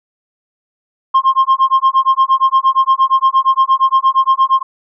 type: tone with tremolo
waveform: sine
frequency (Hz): 1063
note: C6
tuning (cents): +27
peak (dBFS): -3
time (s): 1.14-4.63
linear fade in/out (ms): 10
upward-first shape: sine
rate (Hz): 8.6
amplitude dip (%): 100
effects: tanh soft clip ceiling -5 dBFS